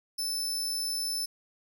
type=tone; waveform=sawtooth; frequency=5274 Hz; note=E8; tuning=in tune; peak=-27 dBFS; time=0.18-1.26 s; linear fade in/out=10 ms; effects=none